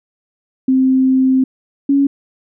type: tone pair in turn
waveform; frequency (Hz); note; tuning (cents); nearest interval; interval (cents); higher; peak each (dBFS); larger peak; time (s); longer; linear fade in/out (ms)
sine; 261.6 / 278.7; C4 / C#4; 0 / +9; minor second; 109; second; -9; neither; 0.68-1.44 / 1.89-2.07; first; 5
effects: none